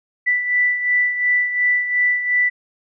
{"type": "beating tone pair", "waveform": "sine", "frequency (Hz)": [1975.5, 1978.3], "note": ["B6", "B6"], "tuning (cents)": [0, 2], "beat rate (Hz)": 2.8, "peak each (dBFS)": [-16, -23], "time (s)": [0.26, 2.5], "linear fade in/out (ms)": 20, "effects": []}